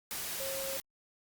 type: tone in noise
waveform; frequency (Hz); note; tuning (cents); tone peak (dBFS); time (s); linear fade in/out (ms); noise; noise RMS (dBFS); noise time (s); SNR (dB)
sine; 540; C#5; -45; -38; 0.4-0.77; 0; white; -38; 0.11-0.8; -3
effects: Opus 48 kbps